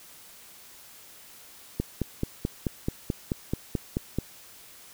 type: click train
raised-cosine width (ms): 3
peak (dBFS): -13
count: 12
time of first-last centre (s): 1.8-4.186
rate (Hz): 4.61
effects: white hiss -50 dBFS RMS until 4.93 s